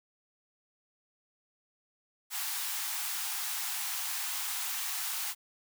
white high-pass noise, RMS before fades -35 dBFS, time 2.3-5.35 s, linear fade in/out 50 ms, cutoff 730 Hz, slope 96 dB/octave, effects none

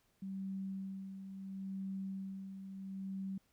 sine tone with tremolo, 192.8 Hz, G3, 28 cents flat, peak -38 dBFS, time 0.22-3.38 s, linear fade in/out 5 ms, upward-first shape sine, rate 0.73 Hz, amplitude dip 55%, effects pink hiss -75 dBFS RMS until 3.52 s

